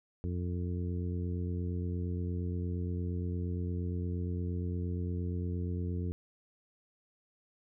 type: harmonic tone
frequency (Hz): 88.6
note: F2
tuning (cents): +25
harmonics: 1 / 2 / 3 / 4 / 5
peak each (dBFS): -33 / -39 / -43 / -45 / -47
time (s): 0.24-6.12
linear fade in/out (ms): 0
effects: none